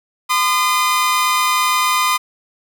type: tone pair together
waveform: sawtooth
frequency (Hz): 1023 / 1217.9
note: C6 / D#6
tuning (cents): -39 / -37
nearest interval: minor third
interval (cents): 302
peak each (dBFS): -13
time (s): 0.29-2.18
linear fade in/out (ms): 20
effects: none